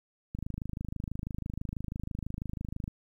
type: click train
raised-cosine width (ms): 5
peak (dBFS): -23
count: 67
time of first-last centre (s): 0.35-2.879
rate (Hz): 26.1
effects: 10-bit